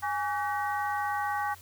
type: harmonic tone with a mistuned harmonic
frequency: 380.4 Hz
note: F#4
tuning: 48 cents sharp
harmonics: 2 / 3 / 4 / 5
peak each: -30 / -34 / -36 / -38 dBFS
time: 0.02-1.55 s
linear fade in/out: 20 ms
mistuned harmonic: 2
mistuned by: +140 cents
effects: added 90 Hz sine -53 dBFS peak until 1.61 s + white hiss -53 dBFS RMS until 1.61 s